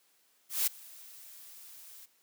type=noise with ADSR envelope; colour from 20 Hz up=blue; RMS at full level=-27 dBFS; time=0.49-2.06 s; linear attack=180 ms; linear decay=10 ms; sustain=-24 dB; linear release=13 ms; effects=white hiss -69 dBFS RMS until 2.22 s + high-pass 200 Hz 12 dB/octave